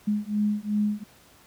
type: beating tone pair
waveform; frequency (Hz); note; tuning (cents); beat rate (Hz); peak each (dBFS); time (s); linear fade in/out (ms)
sine; 207.7 / 210.4; G#3 / G#3; 0 / +23; 2.7; -26; 0.07-1.04; 10
effects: pink hiss -55 dBFS RMS until 1.46 s + high-pass 60 Hz 12 dB/octave